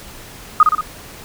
sine tone with echo, 1244.5 Hz, D#6, in tune, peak -4 dBFS, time 0.6-0.63 s, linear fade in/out 2 ms, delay 60 ms, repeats 3, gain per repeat -4 dB, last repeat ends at 0.81 s, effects pink hiss -37 dBFS RMS until 1.24 s

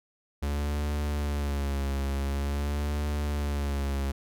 45% pulse tone with vibrato, 71.3 Hz, C#2, 49 cents sharp, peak -27 dBFS, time 0.42-4.12 s, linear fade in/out 10 ms, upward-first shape sine, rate 0.47 Hz, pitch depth 56 cents each way, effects none

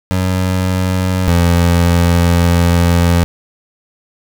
25% pulse tone pair in turn, 92.5 / 86.21 Hz, F#2 / F2, 0 / -22 cents, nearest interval minor second, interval 122 cents, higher first, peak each -9 / -5 dBFS, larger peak second, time 0.11-1.28 / 1.28-3.24 s, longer second, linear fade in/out 0 ms, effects none

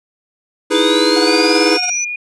square chord, E major seventh, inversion third, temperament equal, 311.1 / 329.6 / 415.3 / 493.9 Hz, D#4 / E4 / G#4 / B4, 0 / 0 / 0 / 0 cents, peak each -18 dBFS, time 0.7-1.78 s, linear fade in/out 20 ms
sine linear sweep, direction up, 3470 to 6010 Hz, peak -17 dBFS, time 0.74-2.05 s, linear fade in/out 10 ms
sawtooth tone with tremolo, 727 Hz, F#5, 31 cents flat, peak -16 dBFS, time 1.16-1.9 s, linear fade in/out 5 ms, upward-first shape sine, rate 18 Hz, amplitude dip 75%
sine tone with vibrato, 2425 Hz, D#7, 45 cents flat, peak -20 dBFS, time 1.27-2.16 s, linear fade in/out 5 ms, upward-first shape sine, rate 2.5 Hz, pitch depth 19 cents each way
effects resampled to 24000 Hz

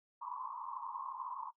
pink band-pass noise, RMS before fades -44 dBFS, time 0.21-1.51 s, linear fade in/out 10 ms, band 920 to 1100 Hz, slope 96 dB/octave, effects noise-tail reverb RT60 0.1 s tail -18 dB re dry

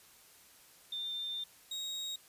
sine / 35% pulse tone pair in turn, 3597 / 3775 Hz, A7 / A#7, +37 / +21 cents, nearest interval minor second, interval 84 cents, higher second, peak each -36 / -35 dBFS, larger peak second, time 0.92-1.44 / 1.71-2.16 s, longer first, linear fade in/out 5 ms, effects white hiss -60 dBFS RMS until 2.28 s + resampled to 32000 Hz

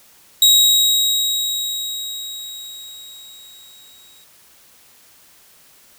sawtooth tone with exponential decay, 3811 Hz, A#7, 38 cents sharp, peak -5 dBFS, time 0.42-4.24 s, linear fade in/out 2 ms, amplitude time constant 830 ms, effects white hiss -50 dBFS RMS until 5.98 s

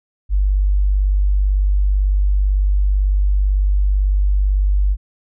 sine tone, 49 Hz, G1, in tune, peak -12 dBFS, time 0.29-4.97 s, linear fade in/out 50 ms, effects none

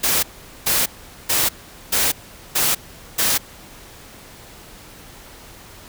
white noise bursts, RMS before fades -18 dBFS, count 6, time 0.03-3.38 s, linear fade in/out 10 ms, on 200 ms, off 430 ms, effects pink hiss -42 dBFS RMS until 5.88 s

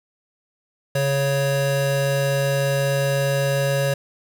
square tone pair together, 139.28 / 554.4 Hz, C#3 / C#5, +9 / 0 cents, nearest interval 2 octaves, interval 2391 cents, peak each -22 dBFS, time 0.95-3.94 s, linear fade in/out 5 ms, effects 8-bit

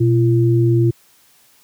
sine tone pair together, 121.37 / 341.1 Hz, B2 / F4, -30 / -41 cents, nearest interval octave + tritone, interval 1789 cents, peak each -12 / -16 dBFS, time 0-0.91 s, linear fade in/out 10 ms, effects white hiss -53 dBFS RMS until 1.63 s + high-pass 60 Hz 12 dB/octave

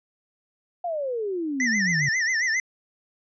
sine exponential sweep, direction down, 721 to 136 Hz, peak -25 dBFS, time 0.84-2.09 s, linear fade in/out 5 ms
square tone with vibrato, 1908 Hz, A#6, 40 cents sharp, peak -22 dBFS, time 1.6-2.6 s, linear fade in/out 2 ms, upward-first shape sine, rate 7.4 Hz, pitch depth 140 cents each way
effects resampled to 16000 Hz

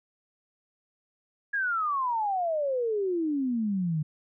sine exponential sweep, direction down, 1683 to 148.4 Hz, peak -25 dBFS, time 1.53-4.03 s, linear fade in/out 10 ms, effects none

